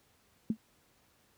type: tone with exponential decay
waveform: sine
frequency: 220 Hz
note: A3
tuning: in tune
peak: -23 dBFS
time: 0.5-0.57 s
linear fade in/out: 2 ms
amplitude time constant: 15 ms
effects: pink hiss -68 dBFS RMS until 1.37 s + high-pass 60 Hz 12 dB/octave